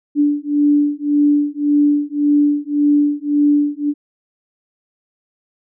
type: beating tone pair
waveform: sine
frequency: 291 / 292.8 Hz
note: D4 / D4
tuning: -16 / -5 cents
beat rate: 1.8 Hz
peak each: -15 dBFS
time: 0.15-3.94 s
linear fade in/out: 50 ms
effects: none